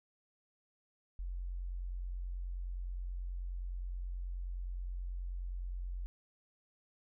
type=tone; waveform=sine; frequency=44.73 Hz; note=F1; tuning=42 cents sharp; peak=-37 dBFS; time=1.19-6.06 s; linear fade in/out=0 ms; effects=none